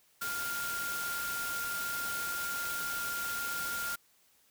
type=tone in noise; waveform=sine; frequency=1400 Hz; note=F6; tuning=4 cents sharp; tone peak=-35 dBFS; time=0.21-3.96 s; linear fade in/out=10 ms; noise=white; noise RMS=-39 dBFS; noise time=0.21-3.96 s; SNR=+1 dB; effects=white hiss -67 dBFS RMS until 4.5 s